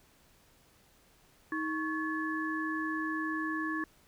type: tone cluster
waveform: sine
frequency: 315.4 / 1108 / 1717 Hz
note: D#4 / C#6 / A6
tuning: +24 / -1 / -43 cents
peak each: -34 / -38 / -36 dBFS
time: 1.52-3.84 s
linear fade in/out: 2 ms
effects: pink hiss -64 dBFS RMS until 4.07 s